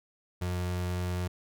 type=tone; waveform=35% pulse; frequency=89.6 Hz; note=F2; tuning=45 cents sharp; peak=-28 dBFS; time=0.41-1.28 s; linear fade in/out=10 ms; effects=none